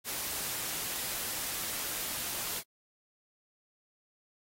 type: noise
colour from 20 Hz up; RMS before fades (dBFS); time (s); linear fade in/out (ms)
white; -36; 0.04-2.63; 50
effects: AAC 48 kbps